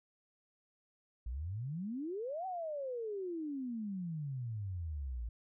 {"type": "exponential two-way sweep", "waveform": "sine", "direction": "up then down", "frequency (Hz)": [54.6, 770, 54.6], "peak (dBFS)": -37, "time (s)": [1.26, 5.29], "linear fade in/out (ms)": 5, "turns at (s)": 2.46, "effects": []}